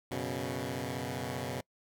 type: chord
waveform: 10% pulse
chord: F# suspended fourth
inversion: none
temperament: equal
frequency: 92.5 / 123.47 / 138.59 Hz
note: F#2 / B2 / C#3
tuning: 0 / 0 / 0 cents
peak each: -33 / -29 / -31 dBFS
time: 0.11-1.61 s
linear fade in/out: 5 ms
effects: noise-tail reverb RT60 0.1 s tail -25 dB re dry